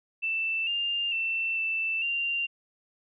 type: tone with pitch steps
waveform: sine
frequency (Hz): 2660 / 2802 / 2680 / 2657 / 2777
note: E7 / F7 / E7 / E7 / F7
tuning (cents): +15 / +5 / +28 / +13 / -10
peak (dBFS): -26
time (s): 0.22-2.47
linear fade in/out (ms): 20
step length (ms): 450
effects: none